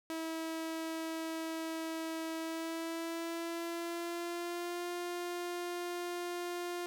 sawtooth tone with pitch glide, 323.9 to 351.2 Hz, E4 to F4, -30 to +10 cents, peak -33 dBFS, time 0.1-6.86 s, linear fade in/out 0 ms, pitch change +140 cents, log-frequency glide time 2.37-4.89 s, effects none

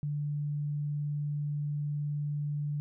sine tone, 146.83 Hz, D3, in tune, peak -30 dBFS, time 0.03-2.8 s, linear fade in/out 0 ms, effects none

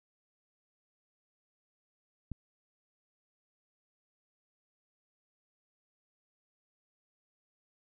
click, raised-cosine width 5 ms, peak -26 dBFS, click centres 2.317 s, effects none

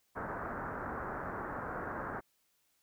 white low-pass noise, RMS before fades -40 dBFS, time 0.15-2.21 s, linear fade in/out 20 ms, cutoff 1600 Hz, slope 48 dB/octave, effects white hiss -75 dBFS RMS until 2.82 s

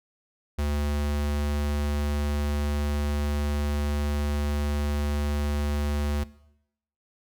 square tone, 73.2 Hz, D2, 5 cents flat, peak -25 dBFS, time 0.58-6.24 s, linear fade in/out 10 ms, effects noise-tail reverb RT60 0.8 s tail -19 dB re dry

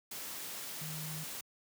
sine tone in noise, 155.56 Hz, D#3, in tune, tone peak -41 dBFS, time 0.81-1.24 s, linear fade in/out 5 ms, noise white, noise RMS -43 dBFS, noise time 0.11-1.41 s, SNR -1 dB, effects high-pass 100 Hz 12 dB/octave

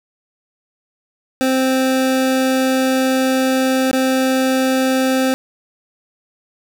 25% pulse tone with dropouts, 261.6 Hz, C4, in tune, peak -10 dBFS, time 1.41-5.34 s, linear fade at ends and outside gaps 0 ms, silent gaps 3.913-3.93 s, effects none

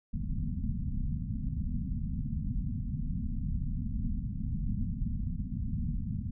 pink low-pass noise, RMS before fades -33 dBFS, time 0.13-6.31 s, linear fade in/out 10 ms, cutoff 250 Hz, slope 96 dB/octave, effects none

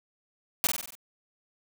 white noise with echo, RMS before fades -24 dBFS, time 0.64-0.67 s, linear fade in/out 0 ms, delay 47 ms, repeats 6, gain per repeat -4 dB, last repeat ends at 0.952 s, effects none

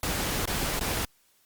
pink noise with dropouts, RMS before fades -29 dBFS, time 0.03-1.05 s, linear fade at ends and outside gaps 2 ms, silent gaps 0.456-0.475 / 0.794-0.809 s, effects white hiss -65 dBFS RMS until 1.45 s + Opus 48 kbps

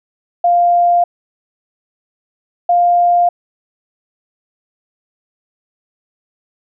sine tone pair in turn, 698.5 / 701 Hz, F5 / F5, 0 / +6 cents, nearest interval unison, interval 6 cents, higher second, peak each -8 dBFS, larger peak neither, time 0.44-1.04 / 2.69-3.29 s, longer neither, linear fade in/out 5 ms, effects none

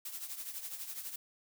blue noise with tremolo, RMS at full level -40 dBFS, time 0.05-1.16 s, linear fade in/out 5 ms, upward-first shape triangle, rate 12 Hz, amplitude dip 70%, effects none

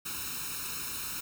white noise with comb filter, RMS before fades -37 dBFS, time 0.05-1.21 s, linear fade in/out 10 ms, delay 0.75 ms, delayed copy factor +0.9, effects none

